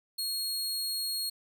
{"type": "tone", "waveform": "sawtooth", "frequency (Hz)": 4296, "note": "C8", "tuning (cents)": 45, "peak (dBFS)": -28, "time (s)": [0.18, 1.3], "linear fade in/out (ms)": 10, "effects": []}